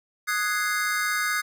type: chord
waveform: square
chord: Ab dominant seventh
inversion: second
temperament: equal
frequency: 1244.5 / 1480 / 1661.2 / 2093 Hz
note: Eb6 / Gb6 / Ab6 / C7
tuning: 0 / 0 / 0 / 0 cents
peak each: -30 dBFS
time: 0.27-1.42 s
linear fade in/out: 20 ms
effects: none